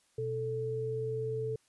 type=tone pair together; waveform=sine; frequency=123.47 / 440 Hz; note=B2 / A4; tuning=0 / 0 cents; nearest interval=octave + minor seventh; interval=2200 cents; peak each=-37 / -33 dBFS; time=0.18-1.56 s; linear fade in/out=5 ms; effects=white hiss -70 dBFS RMS until 1.68 s + resampled to 24000 Hz